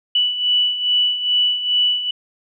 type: beating tone pair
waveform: sine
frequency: 2960 / 2962.4 Hz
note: F#7 / F#7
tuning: 0 / +1 cents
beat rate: 2.4 Hz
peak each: -22 / -16 dBFS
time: 0.15-2.11 s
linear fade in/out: 5 ms
effects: none